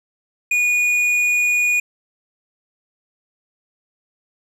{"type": "tone with tanh clipping", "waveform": "sine", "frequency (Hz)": 2454, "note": "D#7", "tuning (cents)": -25, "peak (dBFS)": -16, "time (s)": [0.51, 1.8], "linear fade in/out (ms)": 5, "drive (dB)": 8, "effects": []}